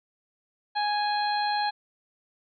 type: harmonic tone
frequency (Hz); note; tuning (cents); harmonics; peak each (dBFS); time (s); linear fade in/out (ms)
830.6; G#5; 0; 1 / 2 / 3 / 4 / 5; -25 / -33 / -41 / -41 / -33; 0.75-1.71; 20
effects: none